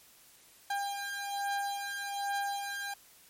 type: beating tone pair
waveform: 30% pulse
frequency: 801 / 802.2 Hz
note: G5 / G5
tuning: +37 / +40 cents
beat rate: 1.2 Hz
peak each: -34 / -33 dBFS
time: 0.7-2.94 s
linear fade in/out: 5 ms
effects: white hiss -59 dBFS RMS until 3.29 s + MP3 64 kbps